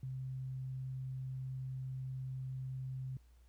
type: tone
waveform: sine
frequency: 130.81 Hz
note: C3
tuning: in tune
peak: -39 dBFS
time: 0.03-3.17 s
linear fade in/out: 2 ms
effects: added 60 Hz sine -60 dBFS peak until 3.48 s + pink hiss -75 dBFS RMS until 3.48 s